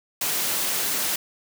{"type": "high-pass noise", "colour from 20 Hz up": "white", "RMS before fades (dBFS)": -25, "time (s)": [0.21, 1.16], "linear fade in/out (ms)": 5, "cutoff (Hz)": 150, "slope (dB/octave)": 12, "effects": []}